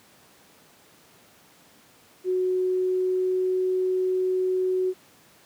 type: tone with pitch glide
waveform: sine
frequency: 368.5 to 370.8 Hz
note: F#4 to F#4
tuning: -7 to +4 cents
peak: -21 dBFS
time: 2.24-4.94 s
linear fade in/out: 50 ms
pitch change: +11 cents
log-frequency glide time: 2.35-3.59 s
effects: pink hiss -55 dBFS RMS until 5.45 s + high-pass 150 Hz 12 dB/octave